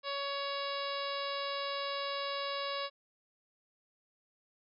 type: harmonic tone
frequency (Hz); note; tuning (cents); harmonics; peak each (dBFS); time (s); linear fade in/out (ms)
560; C#5; +18; 1 / 2 / 3 / 4 / 5 / 6 / 7 / 8 / 9; -39 / -39 / -46 / -47 / -45 / -48 / -43 / -49 / -47; 0.03-2.9; 50
effects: none